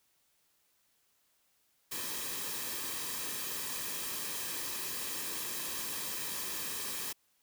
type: noise with comb filter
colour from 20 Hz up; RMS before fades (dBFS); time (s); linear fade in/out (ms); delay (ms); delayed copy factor
white; -38; 1.91-7.13; 10; 1.4; -0.55
effects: white hiss -73 dBFS RMS until 7.42 s